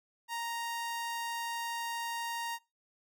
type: tone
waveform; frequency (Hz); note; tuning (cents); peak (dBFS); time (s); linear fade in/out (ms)
sawtooth; 932.3; A#5; 0; -31; 0.28-2.59; 50
effects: noise-tail reverb RT60 0.3 s tail -26 dB re dry